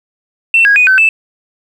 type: tone with pitch steps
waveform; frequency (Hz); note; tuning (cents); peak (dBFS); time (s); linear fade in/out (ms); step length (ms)
sine; 2692 / 1645 / 2482 / 1529 / 2636; E7 / G#6 / D#7 / G6 / E7; +36 / -17 / -5 / -44 / -1; -4; 0.54-1.09; 2; 110
effects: tanh soft clip ceiling 0 dBFS + 7-bit